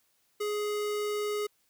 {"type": "tone", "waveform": "square", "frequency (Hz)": 417.6, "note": "G#4", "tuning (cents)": 10, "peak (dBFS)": -30, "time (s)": [0.4, 1.47], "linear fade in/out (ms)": 10, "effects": ["white hiss -71 dBFS RMS until 1.69 s"]}